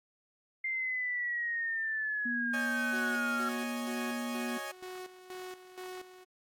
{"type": "linear sweep", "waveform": "sine", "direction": "down", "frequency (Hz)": [2100, 1360], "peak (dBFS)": -31, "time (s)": [0.64, 3.49], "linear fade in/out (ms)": 5}
{"type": "tone", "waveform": "sine", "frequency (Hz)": 240, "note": "B3", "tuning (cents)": -49, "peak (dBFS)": -35, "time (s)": [2.25, 4.58], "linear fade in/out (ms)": 10}
{"type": "chord", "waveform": "15% pulse", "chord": "C# suspended second", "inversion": "none", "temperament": "equal", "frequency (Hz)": [554.4, 622.3, 830.6], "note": ["C#5", "D#5", "G#5"], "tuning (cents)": [0, 0, 0], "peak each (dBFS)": -36, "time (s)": [2.53, 4.72], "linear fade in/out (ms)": 10}
{"type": "tone with tremolo", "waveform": "sawtooth", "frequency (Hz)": 368.3, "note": "F#4", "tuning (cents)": -8, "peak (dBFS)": -37, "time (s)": [2.92, 6.25], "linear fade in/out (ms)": 20, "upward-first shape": "square", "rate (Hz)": 2.1, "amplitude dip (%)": 70}
{"effects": ["AAC 64 kbps"]}